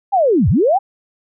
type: linear two-way sweep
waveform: sine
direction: down then up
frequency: 830.6 to 69.3 to 830.6 Hz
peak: -10 dBFS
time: 0.12-0.79 s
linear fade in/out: 20 ms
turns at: 0.49 s
effects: none